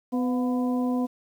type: harmonic tone with a mistuned harmonic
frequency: 250.6 Hz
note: B3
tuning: 25 cents sharp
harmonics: 1 / 2 / 3 / 4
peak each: -23 / -33 / -36 / -38 dBFS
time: 0.12-1.07 s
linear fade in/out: 20 ms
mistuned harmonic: 3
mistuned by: -70 cents
effects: 9-bit